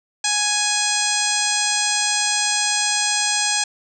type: harmonic tone with a mistuned harmonic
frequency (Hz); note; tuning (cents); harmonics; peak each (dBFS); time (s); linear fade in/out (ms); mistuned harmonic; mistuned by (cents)
832; G#5; +3; 1 / 2 / 3 / 4 / 5 / 6 / 7 / 8 / 9 / 10; -27 / -27 / -27 / -27 / -27 / -27 / -27 / -27 / -27 / -27; 0.24-3.64; 5; 7; +25
effects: none